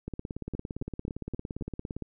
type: two click trains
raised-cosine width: 3 ms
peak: -22 / -22 dBFS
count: 5 / 35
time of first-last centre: 0.55-1.611 / 0.08-2.023 s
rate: 3.77 / 17.5 Hz
effects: none